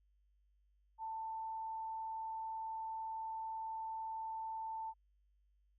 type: tone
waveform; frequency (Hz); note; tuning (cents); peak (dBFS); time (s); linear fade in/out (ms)
sine; 889; A5; +18; -40; 0.98-4.94; 50
effects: added 50 Hz sine -70 dBFS peak until 5.78 s